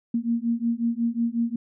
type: beating tone pair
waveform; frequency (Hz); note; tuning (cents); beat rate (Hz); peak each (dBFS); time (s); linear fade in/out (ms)
sine; 230.6 / 236.1; A#3 / A#3; -19 / +22; 5.5; -25; 0.14-1.56; 5
effects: none